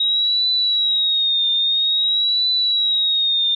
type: tone with vibrato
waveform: sine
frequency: 3800 Hz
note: A#7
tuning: 33 cents sharp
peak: -15 dBFS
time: 0-3.55 s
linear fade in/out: 5 ms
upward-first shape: triangle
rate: 0.5 Hz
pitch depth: 87 cents each way
effects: none